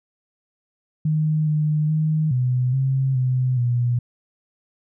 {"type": "tone with pitch steps", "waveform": "sine", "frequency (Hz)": [154.7, 152.2, 155.7, 126, 133.7, 127.9, 121.4], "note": ["D#3", "D#3", "D#3", "B2", "C3", "C3", "B2"], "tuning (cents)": [-10, -38, 2, 35, 38, -39, -29], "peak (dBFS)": -17, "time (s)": [1.05, 3.99], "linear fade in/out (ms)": 5, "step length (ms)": 420, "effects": []}